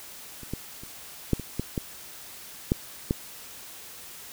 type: clicks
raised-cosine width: 3 ms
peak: -29 / -17 / -29 / -8 / -22 / -14 / -14 / -8 / -10 dBFS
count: 9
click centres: 0.433 / 0.536 / 0.835 / 1.333 / 1.397 / 1.596 / 1.778 / 2.719 / 3.109 s
effects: white hiss -44 dBFS RMS until 4.32 s